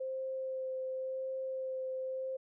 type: tone with vibrato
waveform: sine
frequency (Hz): 523.3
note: C5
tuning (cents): 0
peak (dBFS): -35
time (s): 0-2.37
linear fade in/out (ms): 10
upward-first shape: sine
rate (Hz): 0.92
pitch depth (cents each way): 10
effects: none